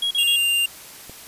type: tone bursts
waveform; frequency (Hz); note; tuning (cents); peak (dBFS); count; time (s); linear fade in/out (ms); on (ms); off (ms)
triangle; 3300; G#7; -12; -18; 3; 0.02-0.361; 5; 89; 37
type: tone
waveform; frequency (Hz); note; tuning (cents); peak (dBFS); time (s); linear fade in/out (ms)
square; 2794; F7; 0; -18; 0.18-0.66; 5
type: click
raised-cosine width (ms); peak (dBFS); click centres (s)
2; -26; 1.096
effects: white hiss -41 dBFS RMS until 1.27 s + resampled to 32000 Hz